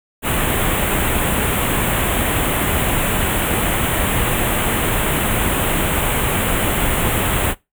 pink band-stop noise, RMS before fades -18 dBFS, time 0.22-7.55 s, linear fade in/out 50 ms, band 3400 to 7800 Hz, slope 48 dB/octave, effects noise-tail reverb RT60 0.2 s tail -20 dB re dry

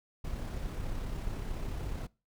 brown noise with amplitude modulation, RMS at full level -35 dBFS, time 0.24-2.07 s, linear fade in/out 10 ms, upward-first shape sine, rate 34 Hz, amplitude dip 30%, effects noise-tail reverb RT60 0.3 s tail -23 dB re dry

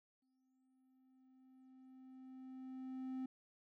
triangle tone with exponential growth, 260 Hz, C4, 11 cents flat, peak -38 dBFS, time 0.22-3.26 s, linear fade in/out 5 ms, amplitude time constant 660 ms, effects none

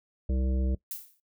harmonic tone, 64.8 Hz, C2, 16 cents flat, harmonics 1 / 3 / 5 / 7 / 9, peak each -25 / -35 / -39 / -42 / -44 dBFS, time 0.29-0.75 s, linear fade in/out 5 ms
violet noise with exponential decay, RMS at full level -33 dBFS, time 0.91-1.2 s, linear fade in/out 1 ms, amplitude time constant 61 ms
effects noise-tail reverb RT60 0.1 s tail -19 dB re dry

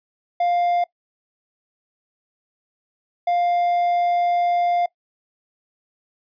triangle tone bursts at uneven times, 701 Hz, F5, 6 cents sharp, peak -15 dBFS, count 2, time 0.4-0.84 / 3.27-4.86 s, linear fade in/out 5 ms, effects noise-tail reverb RT60 0.1 s tail -21 dB re dry + resampled to 11025 Hz

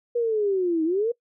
sine linear two-way sweep, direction down then up, 484 to 311.1 to 484 Hz, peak -20 dBFS, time 0.15-1.12 s, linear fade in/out 10 ms, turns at 0.84 s, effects noise-tail reverb RT60 0.1 s tail -23 dB re dry

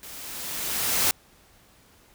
white noise with level ramp, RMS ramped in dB -42 to -21 dBFS, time 0.03-1.11 s, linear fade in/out 0 ms, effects pink hiss -57 dBFS RMS until 2.14 s

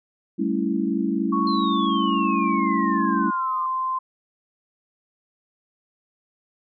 sine chord, A dominant seventh, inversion third, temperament equal, 196 / 220 / 277.2 / 329.6 Hz, G3 / A3 / C#4 / E4, 0 / 0 / 0 / 0 cents, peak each -26 dBFS, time 0.38-3.31 s, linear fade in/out 20 ms
sine tone with pitch glide, 1108.7 to 1040.4 Hz, C#6 to C6, 0 to -10 cents, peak -22 dBFS, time 1.32-3.99 s, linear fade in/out 10 ms, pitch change -110 cents, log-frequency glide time 1.78-3.37 s
sine exponential sweep, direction down, 4197 to 1174.7 Hz, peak -31 dBFS, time 1.47-3.66 s, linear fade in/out 2 ms
effects none

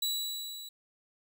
sawtooth tone with level ramp, 3927 Hz, B7, 11 cents flat, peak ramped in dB -25 to -40 dBFS, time 0.02-0.69 s, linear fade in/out 5 ms, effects none

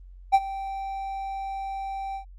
triangle tone with ADSR envelope, 780 Hz, G5, 9 cents flat, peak -10 dBFS, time 0.32-2.25 s, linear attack 26 ms, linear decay 44 ms, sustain -18 dB, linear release 98 ms, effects added 45 Hz sine -43 dBFS peak until 2.38 s + Opus 24 kbps

